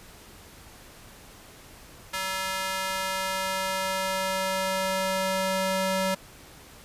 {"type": "tone with high-pass filter sweep", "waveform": "square", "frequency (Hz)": 190, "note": "F#3", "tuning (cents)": 46, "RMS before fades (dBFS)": -28, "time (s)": [2.13, 6.15], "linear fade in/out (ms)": 10, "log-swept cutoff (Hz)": [1200, 380], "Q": 0.87, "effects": ["pink hiss -49 dBFS RMS until 6.84 s", "resampled to 32000 Hz"]}